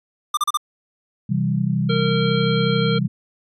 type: tone bursts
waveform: square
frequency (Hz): 1194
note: D6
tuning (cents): +28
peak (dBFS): -17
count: 4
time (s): 0.34-0.573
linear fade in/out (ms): 5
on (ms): 32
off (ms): 35
type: chord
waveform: sine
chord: C major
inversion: none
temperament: equal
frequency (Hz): 130.81 / 164.81 / 196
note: C3 / E3 / G3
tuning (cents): 0 / 0 / 0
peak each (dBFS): -22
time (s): 1.29-3.08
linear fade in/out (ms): 10
type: harmonic tone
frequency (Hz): 460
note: A#4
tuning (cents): -23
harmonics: 1 / 3 / 5 / 7 / 9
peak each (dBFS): -22 / -27 / -32 / -28 / -32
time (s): 1.89-2.99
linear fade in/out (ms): 10
effects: resampled to 32000 Hz